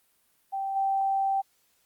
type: tone with level steps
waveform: sine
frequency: 780 Hz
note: G5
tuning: 9 cents flat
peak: -28 / -23 dBFS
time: 0.52-1.42 s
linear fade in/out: 20 ms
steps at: 0.75 s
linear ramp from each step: 20 ms
effects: white hiss -68 dBFS RMS until 1.85 s + Opus 32 kbps